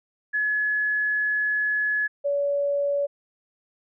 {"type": "tone pair in turn", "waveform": "sine", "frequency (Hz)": [1700, 568.6], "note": ["G#6", "C#5"], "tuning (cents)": [40, 44], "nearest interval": "octave + perfect fifth", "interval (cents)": 1896, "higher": "first", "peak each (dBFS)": -21, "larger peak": "neither", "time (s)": [[0.33, 2.08], [2.24, 3.07]], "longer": "first", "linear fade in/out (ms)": 20, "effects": []}